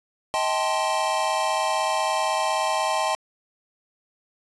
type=chord; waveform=square; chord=A half-diminished seventh; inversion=second; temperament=equal with one note detuned; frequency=633.9 / 784 / 880 / 1046.5 Hz; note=Eb5 / G5 / A5 / C6; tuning=+32 / 0 / 0 / 0 cents; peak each=-28 dBFS; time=0.34-3.15 s; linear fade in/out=0 ms; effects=resampled to 24000 Hz + 8-bit